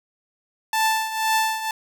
sawtooth tone with tremolo, 881 Hz, A5, 2 cents sharp, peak -13 dBFS, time 0.73-1.71 s, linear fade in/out 2 ms, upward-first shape triangle, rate 2 Hz, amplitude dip 75%, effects none

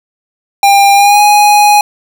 square tone with pitch glide, 799 to 830 Hz, G5 to G#5, +33 to -1 cents, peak -4 dBFS, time 0.63-1.81 s, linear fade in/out 2 ms, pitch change +66 cents, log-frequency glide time 0.94-1.21 s, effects none

